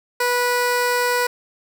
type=tone; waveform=15% pulse; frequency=490 Hz; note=B4; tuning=14 cents flat; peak=-11 dBFS; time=0.2-1.27 s; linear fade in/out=5 ms; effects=none